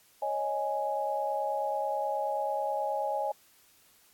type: chord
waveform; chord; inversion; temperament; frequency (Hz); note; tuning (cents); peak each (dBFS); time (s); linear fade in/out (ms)
sine; C# suspended second; none; just; 554.4 / 623.7 / 831.5; C#5 / D#5 / G#5; 0 / +4 / +2; -34 / -34 / -31; 0.22-3.32; 5
effects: white hiss -62 dBFS RMS until 4.13 s + AAC 64 kbps